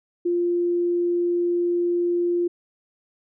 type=tone; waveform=sine; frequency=348.6 Hz; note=F4; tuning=3 cents flat; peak=-19 dBFS; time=0.25-2.48 s; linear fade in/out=10 ms; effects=none